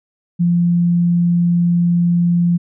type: tone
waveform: sine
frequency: 173.1 Hz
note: F3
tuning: 15 cents flat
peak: -11 dBFS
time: 0.39-2.58 s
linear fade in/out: 20 ms
effects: none